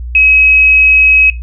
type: tone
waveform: sine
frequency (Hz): 2550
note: D#7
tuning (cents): +42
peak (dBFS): -4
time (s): 0.15-1.3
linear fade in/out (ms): 2
effects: noise-tail reverb RT60 0.2 s tail -17 dB re dry + added 60 Hz sine -19 dBFS peak until 1.42 s